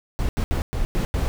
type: noise bursts at uneven times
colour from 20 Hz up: brown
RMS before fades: -22 dBFS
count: 6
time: 0.19-0.29 / 0.37-0.44 / 0.51-0.62 / 0.73-0.85 / 0.95-1.05 / 1.14-1.28 s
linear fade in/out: 0 ms
effects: none